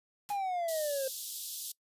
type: noise with exponential decay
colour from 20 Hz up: white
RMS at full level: -41 dBFS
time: 0.29-0.45 s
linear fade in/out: 0 ms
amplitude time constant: 33 ms
type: exponential sweep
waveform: triangle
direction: down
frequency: 830.6 to 523.3 Hz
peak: -29 dBFS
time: 0.3-1.08 s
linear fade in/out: 5 ms
type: high-pass noise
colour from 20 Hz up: white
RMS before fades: -39 dBFS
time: 0.68-1.72 s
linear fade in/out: 5 ms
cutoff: 3300 Hz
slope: 48 dB/octave
effects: noise-tail reverb RT60 0.1 s tail -22 dB re dry + resampled to 32000 Hz